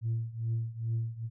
sine tone with tremolo, 114.3 Hz, A#2, 34 cents flat, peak -25 dBFS, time 0.01-1.3 s, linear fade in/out 50 ms, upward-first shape triangle, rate 2.4 Hz, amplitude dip 90%, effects tanh soft clip ceiling -25 dBFS

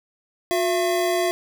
square tone pair together, 360 / 674.5 Hz, F#4 / E5, -47 / +40 cents, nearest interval major seventh, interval 1087 cents, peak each -23 dBFS, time 0.51-1.31 s, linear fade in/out 0 ms, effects none

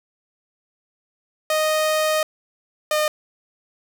sawtooth tone pair in turn, 621 / 610 Hz, D#5 / D#5, -3 / -34 cents, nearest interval unison, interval 31 cents, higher first, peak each -14 dBFS, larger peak neither, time 1.5-2.23 / 2.91-3.08 s, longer first, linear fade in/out 2 ms, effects none

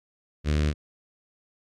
sawtooth tone with notch filter, 74.9 Hz, D2, 35 cents sharp, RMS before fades -23 dBFS, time 0.44-0.74 s, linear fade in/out 50 ms, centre 850 Hz, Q 0.9, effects low-pass 6000 Hz 12 dB/octave + MP3 96 kbps

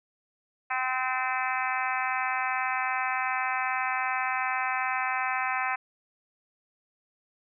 harmonic tone, 257.4 Hz, C4, 28 cents flat, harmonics 3 / 4 / 5 / 6 / 7 / 8 / 9 / 10, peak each -32 / -33 / -34 / -35 / -35 / -36 / -37 / -37 dBFS, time 0.7-5.76 s, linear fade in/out 10 ms, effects none

